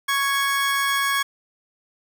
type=tone pair together; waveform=30% pulse; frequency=1108.7 / 1661.2 Hz; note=C#6 / G#6; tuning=0 / 0 cents; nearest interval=perfect fifth; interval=700 cents; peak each=-20 dBFS; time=0.08-1.23 s; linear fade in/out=10 ms; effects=none